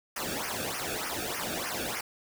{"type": "noise with flanger", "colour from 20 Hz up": "pink", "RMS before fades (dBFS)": -34, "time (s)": [0.16, 2.01], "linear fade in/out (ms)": 5, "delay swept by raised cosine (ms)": [0.25, 1.02], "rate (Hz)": 3.3, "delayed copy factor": -0.95, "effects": []}